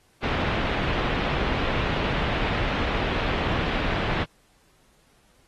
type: low-pass noise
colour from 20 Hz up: pink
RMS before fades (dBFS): -26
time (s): 0.22-4.25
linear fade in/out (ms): 20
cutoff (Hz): 3300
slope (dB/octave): 24
effects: pink hiss -62 dBFS RMS until 5.47 s + AAC 32 kbps